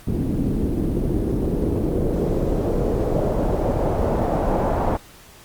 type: noise with low-pass filter sweep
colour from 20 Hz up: pink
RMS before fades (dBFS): -21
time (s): 0.07-4.97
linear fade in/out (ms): 5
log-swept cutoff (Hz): 270 to 800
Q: 1.9
effects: pink hiss -46 dBFS RMS until 5.44 s + Opus 48 kbps